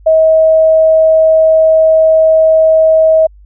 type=tone; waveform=sine; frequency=638 Hz; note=D#5; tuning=43 cents sharp; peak=-4 dBFS; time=0.06-3.27 s; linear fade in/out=10 ms; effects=added 50 Hz sine -36 dBFS peak until 3.45 s

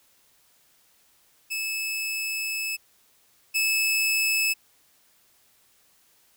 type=tone pair in turn; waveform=sawtooth; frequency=2606 / 2606 Hz; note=E7 / E7; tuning=-20 / -20 cents; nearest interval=unison; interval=0 cents; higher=neither; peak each=-24 / -18 dBFS; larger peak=second; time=1.5-2.77 / 3.54-4.54 s; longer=first; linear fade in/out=20 ms; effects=white hiss -62 dBFS RMS until 6.36 s

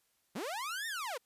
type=linear two-way sweep; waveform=sawtooth; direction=up then down; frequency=155.56 to 1864.7 to 436.9 Hz; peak=-33 dBFS; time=0.35-1.18 s; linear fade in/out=10 ms; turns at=0.87 s; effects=white hiss -75 dBFS RMS until 1.25 s + resampled to 32000 Hz

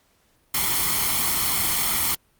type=noise with comb filter; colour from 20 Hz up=white; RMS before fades=-22 dBFS; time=0.54-2.15 s; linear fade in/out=5 ms; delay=0.93 ms; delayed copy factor=+0.6; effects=pink hiss -63 dBFS RMS until 2.39 s + Opus 48 kbps

